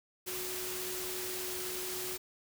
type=tone in noise; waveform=sine; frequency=367.4 Hz; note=F#4; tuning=12 cents flat; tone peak=-42 dBFS; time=0.26-2.18 s; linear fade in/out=20 ms; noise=white; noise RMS=-39 dBFS; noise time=0.26-2.18 s; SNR=-6 dB; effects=none